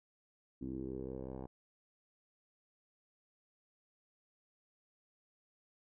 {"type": "tone with low-pass filter sweep", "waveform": "10% pulse", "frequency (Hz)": 65.2, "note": "C2", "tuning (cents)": -5, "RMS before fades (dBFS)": -43, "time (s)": [0.61, 1.47], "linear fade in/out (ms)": 10, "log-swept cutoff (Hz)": [280, 710], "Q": 3.9, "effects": []}